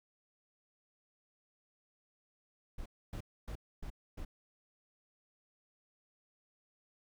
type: noise bursts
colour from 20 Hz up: brown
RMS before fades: -42 dBFS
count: 5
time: 2.78-4.25 s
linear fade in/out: 5 ms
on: 78 ms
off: 270 ms
effects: none